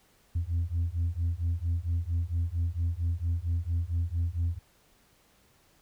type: beating tone pair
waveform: sine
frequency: 82.9 / 87.3 Hz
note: E2 / F2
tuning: +10 / 0 cents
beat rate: 4.4 Hz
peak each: -28 dBFS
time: 0.35-4.59 s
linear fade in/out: 10 ms
effects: tanh soft clip ceiling -23 dBFS + pink hiss -64 dBFS RMS until 5.81 s